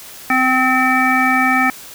harmonic tone with a mistuned harmonic, 258.2 Hz, C4, 23 cents flat, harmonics 1 / 3 / 5 / 7 / 9, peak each -18 / -18 / -18 / -18 / -18 dBFS, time 0.3-1.7 s, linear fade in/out 2 ms, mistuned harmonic 9, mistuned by -16 cents, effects white hiss -36 dBFS RMS until 1.94 s

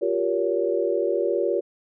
sine chord, G half-diminished seventh, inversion third, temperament just, 352.8 / 392 / 470.4 / 564.5 Hz, F4 / G4 / Bb4 / Db5, +18 / 0 / +16 / +31 cents, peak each -26 dBFS, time 0.01-1.61 s, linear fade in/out 20 ms, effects none

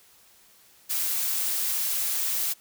blue noise, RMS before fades -27 dBFS, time 0.89-2.54 s, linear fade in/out 20 ms, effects white hiss -57 dBFS RMS until 2.6 s

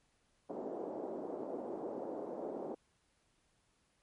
pink band-pass noise, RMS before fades -42 dBFS, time 0.49-2.75 s, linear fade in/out 10 ms, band 280 to 690 Hz, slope 24 dB/octave, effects pink hiss -75 dBFS RMS until 4.02 s + MP3 48 kbps

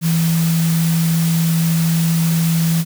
sine tone in noise, 164.81 Hz, E3, in tune, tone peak -13 dBFS, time 0.01-2.85 s, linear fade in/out 50 ms, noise white, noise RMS -26 dBFS, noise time 0.01-2.85 s, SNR +10 dB, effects none

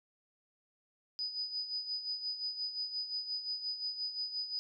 sine tone with tremolo, 4978 Hz, D#8, in tune, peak -33 dBFS, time 1.19-4.59 s, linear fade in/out 0 ms, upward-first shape sine, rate 5.7 Hz, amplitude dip 65%, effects none

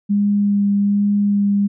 sine tone with vibrato, 202.8 Hz, G#3, 41 cents flat, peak -13 dBFS, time 0.09-1.68 s, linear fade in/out 20 ms, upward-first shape sine, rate 1.2 Hz, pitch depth 11 cents each way, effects none

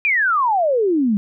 sine exponential sweep, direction down, 2475 to 196 Hz, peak -14 dBFS, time 0.05-1.17 s, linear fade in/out 0 ms, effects none

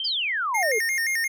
sine tone with exponential decay, 3136 Hz, G7, in tune, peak -25 dBFS, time 0-0.46 s, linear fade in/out 2 ms, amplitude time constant 100 ms
sine exponential sweep, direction down, 5160 to 408.6 Hz, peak -23 dBFS, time 0.04-0.79 s, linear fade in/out 10 ms
square tone with vibrato, 1975.5 Hz, B6, in tune, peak -23 dBFS, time 0.54-1.28 s, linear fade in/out 10 ms, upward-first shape square, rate 5.7 Hz, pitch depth 130 cents each way
effects none

